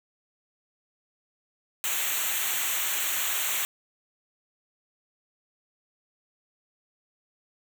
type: noise with comb filter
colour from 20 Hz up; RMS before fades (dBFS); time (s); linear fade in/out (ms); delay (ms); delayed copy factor
white; -28; 1.84-3.65; 0; 0.2; -0.9
effects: none